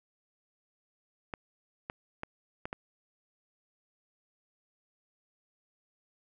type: clicks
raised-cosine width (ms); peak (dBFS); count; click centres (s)
0.5; -21; 5; 1.338 / 1.899 / 2.234 / 2.655 / 2.729
effects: none